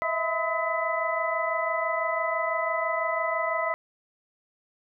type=tone cluster; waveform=sine; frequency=641 / 667 / 1012 / 1278 / 1998 Hz; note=E5 / E5 / B5 / D#6 / B6; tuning=-49 / +20 / +42 / +46 / +20 cents; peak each=-31 dBFS; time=0.02-3.74 s; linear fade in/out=0 ms; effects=none